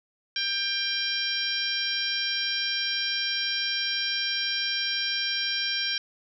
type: harmonic tone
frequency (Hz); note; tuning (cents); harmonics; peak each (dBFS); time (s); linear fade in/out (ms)
794; G5; +22; 2 / 3 / 4 / 5 / 6 / 7; -33 / -34 / -31 / -34 / -35 / -31; 0.36-5.98; 2
effects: none